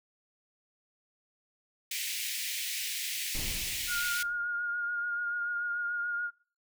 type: high-pass noise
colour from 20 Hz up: pink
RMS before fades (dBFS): -35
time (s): 1.91-4.23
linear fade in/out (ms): 5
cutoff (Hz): 2000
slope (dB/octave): 48
type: noise with exponential decay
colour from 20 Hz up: brown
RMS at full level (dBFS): -34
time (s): 3.35-4.6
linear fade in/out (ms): 0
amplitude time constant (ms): 270
type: tone with vibrato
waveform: sine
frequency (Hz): 1424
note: F6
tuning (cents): +33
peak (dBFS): -30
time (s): 3.87-6.31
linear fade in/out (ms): 50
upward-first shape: triangle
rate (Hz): 6.9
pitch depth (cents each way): 28
effects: noise-tail reverb RT60 0.4 s tail -23 dB re dry